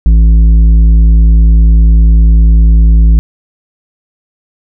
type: tone with tanh clipping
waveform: sine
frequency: 55 Hz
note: A1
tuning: in tune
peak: -3 dBFS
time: 0.06-3.19 s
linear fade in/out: 0 ms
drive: 8 dB
effects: none